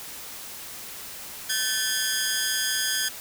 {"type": "ring-modulated tone", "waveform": "10% pulse", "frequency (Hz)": 1646, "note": "G#6", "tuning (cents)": -16, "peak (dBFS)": -12, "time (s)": [1.49, 3.09], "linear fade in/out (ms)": 10, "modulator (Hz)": 112, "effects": ["white hiss -39 dBFS RMS until 3.2 s"]}